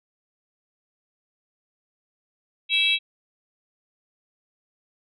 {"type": "tone cluster", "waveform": "sine", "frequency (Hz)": [2307, 2641, 3302, 3836], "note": ["D7", "E7", "G#7", "A#7"], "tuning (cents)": [-31, 3, -11, 49], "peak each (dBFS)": [-28, -21, -23, -23], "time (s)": [2.69, 2.99], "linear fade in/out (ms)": 50, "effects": ["tanh soft clip ceiling -10 dBFS"]}